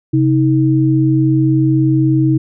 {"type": "tone pair together", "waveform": "sine", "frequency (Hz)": [133.28, 317], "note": ["C3", "D#4"], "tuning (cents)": [32, 32], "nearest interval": "octave + minor third", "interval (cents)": 1500, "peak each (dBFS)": -12, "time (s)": [0.13, 2.38], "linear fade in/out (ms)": 10, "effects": []}